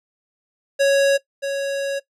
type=tone pair in turn; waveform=square; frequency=554.4 / 554.4 Hz; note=C#5 / C#5; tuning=0 / 0 cents; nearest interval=unison; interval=0 cents; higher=neither; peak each=-14 / -22 dBFS; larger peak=first; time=0.79-1.18 / 1.42-2 s; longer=second; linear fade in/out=20 ms; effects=noise-tail reverb RT60 0.1 s tail -19 dB re dry + low-pass 9000 Hz 12 dB/octave